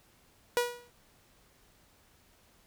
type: tone with exponential decay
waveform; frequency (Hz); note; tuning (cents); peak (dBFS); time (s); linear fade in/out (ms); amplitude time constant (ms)
sawtooth; 483.7; B4; -36; -19; 0.57-0.9; 0; 71
effects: pink hiss -64 dBFS RMS until 2.66 s